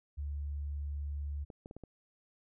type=tone; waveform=sine; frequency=72.2 Hz; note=D2; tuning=29 cents flat; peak=-35 dBFS; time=0.17-1.45 s; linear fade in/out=20 ms
type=clicks; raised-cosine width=2 ms; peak=-33 dBFS; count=5; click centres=1.502 / 1.659 / 1.711 / 1.766 / 1.837 s
effects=none